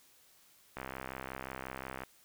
click train, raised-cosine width 0.5 ms, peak -25 dBFS, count 84, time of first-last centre 0.77-2.035 s, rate 65.6 Hz, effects white hiss -64 dBFS RMS until 2.24 s

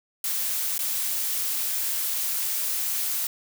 blue noise with dropouts, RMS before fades -27 dBFS, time 0.24-3.27 s, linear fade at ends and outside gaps 2 ms, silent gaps 0.781-0.79 s, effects none

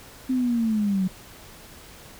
sine linear sweep, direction down, 261.6 to 182.9 Hz, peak -20 dBFS, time 0.29-1.08 s, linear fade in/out 10 ms, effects pink hiss -46 dBFS RMS until 2.19 s

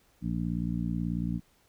harmonic tone, 58.3 Hz, A#1, 1 cent sharp, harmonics 1 / 2 / 3 / 4 / 5, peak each -37 / -37 / -31 / -35 / -38 dBFS, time 0.21-1.41 s, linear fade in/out 50 ms, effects pink hiss -66 dBFS RMS until 1.68 s

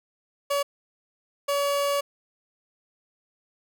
30% pulse tone bursts at uneven times, 567 Hz, C#5, 39 cents sharp, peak -20 dBFS, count 2, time 0.5-0.63 / 1.48-2.01 s, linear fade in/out 10 ms, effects none

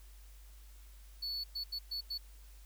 triangle tone bursts at uneven times, 4435 Hz, C#8, in tune, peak -35 dBFS, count 5, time 1.22-1.44 / 1.55-1.64 / 1.72-1.79 / 1.91-2.01 / 2.1-2.18 s, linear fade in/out 10 ms, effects added 50 Hz sine -52 dBFS peak until 2.65 s + white hiss -64 dBFS RMS until 2.65 s

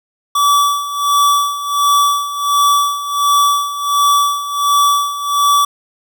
square tone with tremolo, 1151 Hz, D6, 35 cents flat, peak -9 dBFS, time 0.35-5.65 s, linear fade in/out 5 ms, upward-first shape sine, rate 1.4 Hz, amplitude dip 75%, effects none

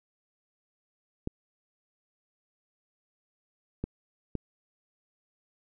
clicks, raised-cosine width 3 ms, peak -18 dBFS, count 3, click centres 1.274 / 3.84 / 4.353 s, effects none

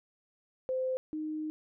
sine tone pair in turn, 517 / 309 Hz, C5 / D#4, -21 / -12 cents, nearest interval major sixth, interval 891 cents, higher first, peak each -29 / -33 dBFS, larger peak first, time 0.69-0.97 / 1.13-1.5 s, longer second, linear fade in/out 0 ms, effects none

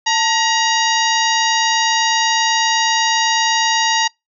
harmonic tone with a mistuned harmonic, 948 Hz, A#5, 29 cents sharp, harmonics 1 / 2 / 3 / 4 / 5 / 6 / 7, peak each -17 / -20 / -22 / -23 / -24 / -25 / -25 dBFS, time 0.06-4.08 s, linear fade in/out 10 ms, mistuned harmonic 1, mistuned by -100 cents, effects noise-tail reverb RT60 0.2 s tail -26 dB re dry

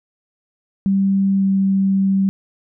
sine tone with pitch glide, 195.1 to 193.86 Hz, G3 to G3, -8 to -19 cents, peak -13 dBFS, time 0.86-2.29 s, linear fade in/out 0 ms, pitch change -11 cents, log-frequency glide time 1.37-1.44 s, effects none

